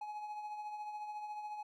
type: tone with tremolo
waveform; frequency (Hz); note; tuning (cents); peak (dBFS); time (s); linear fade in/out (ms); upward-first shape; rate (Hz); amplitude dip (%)
triangle; 842; G#5; +24; -37; 0.01-1.63; 5; triangle; 14; 50
effects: none